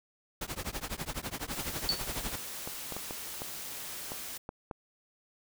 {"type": "noise with tremolo", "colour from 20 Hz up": "pink", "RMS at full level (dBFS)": -34, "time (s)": [0.41, 2.36], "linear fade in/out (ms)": 5, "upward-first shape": "triangle", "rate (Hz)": 12, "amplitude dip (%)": 100}
{"type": "noise", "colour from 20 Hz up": "white", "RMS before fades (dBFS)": -41, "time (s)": [1.51, 4.38], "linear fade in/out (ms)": 10}
{"type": "tone with exponential decay", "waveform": "sine", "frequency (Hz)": 4475, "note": "C#8", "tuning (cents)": 16, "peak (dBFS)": -22, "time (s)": [1.89, 2.04], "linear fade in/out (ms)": 0, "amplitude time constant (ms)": 31}
{"type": "clicks", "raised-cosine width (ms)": 1, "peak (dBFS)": -24, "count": 8, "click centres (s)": [2.675, 2.923, 2.966, 3.109, 3.419, 4.119, 4.491, 4.712]}
{"effects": []}